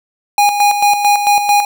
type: tone with tremolo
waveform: square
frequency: 820 Hz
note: G#5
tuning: 22 cents flat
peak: -8 dBFS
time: 0.38-1.65 s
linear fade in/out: 2 ms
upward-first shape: square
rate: 4.5 Hz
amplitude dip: 55%
effects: none